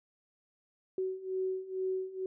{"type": "beating tone pair", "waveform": "sine", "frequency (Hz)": [374.6, 376.8], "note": ["F#4", "F#4"], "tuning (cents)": [21, 32], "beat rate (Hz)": 2.2, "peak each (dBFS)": [-37, -34], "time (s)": [0.98, 2.26], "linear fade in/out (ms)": 2, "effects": []}